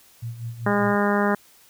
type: tone with tremolo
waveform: sine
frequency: 116.54 Hz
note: A#2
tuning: in tune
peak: -27 dBFS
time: 0.22-0.96 s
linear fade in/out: 10 ms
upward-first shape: sine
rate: 5.1 Hz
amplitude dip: 70%
type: harmonic tone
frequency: 203.9 Hz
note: G#3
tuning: 32 cents flat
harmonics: 1 / 2 / 3 / 4 / 5 / 6 / 7 / 8 / 9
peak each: -22 / -25 / -27 / -28 / -29 / -30 / -30 / -31 / -32 dBFS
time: 0.66-1.35 s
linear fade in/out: 5 ms
effects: white hiss -54 dBFS RMS until 1.69 s